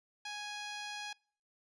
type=tone; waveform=10% pulse; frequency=830.6 Hz; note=G#5; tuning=in tune; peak=-32 dBFS; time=0.25-1.13 s; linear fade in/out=5 ms; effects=noise-tail reverb RT60 0.5 s tail -25 dB re dry + resampled to 22050 Hz